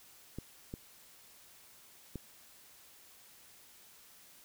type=clicks; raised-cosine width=3 ms; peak=-27 dBFS; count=3; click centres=0.386 / 0.739 / 2.157 s; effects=white hiss -59 dBFS RMS until 4.44 s